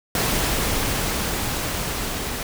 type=noise with level ramp; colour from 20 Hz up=pink; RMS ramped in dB=-21 to -28 dBFS; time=0.15-2.43 s; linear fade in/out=2 ms; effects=none